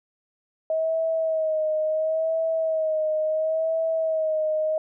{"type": "tone with vibrato", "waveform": "sine", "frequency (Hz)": 635, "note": "D#5", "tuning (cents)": 35, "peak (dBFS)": -21, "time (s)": [0.7, 4.78], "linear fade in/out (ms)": 2, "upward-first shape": "sine", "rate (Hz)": 0.72, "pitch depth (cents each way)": 40, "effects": []}